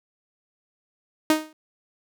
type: tone with exponential decay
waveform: sawtooth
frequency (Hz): 311.1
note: D#4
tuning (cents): 0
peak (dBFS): -10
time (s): 1.3-1.53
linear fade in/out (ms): 2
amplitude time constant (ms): 48
effects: none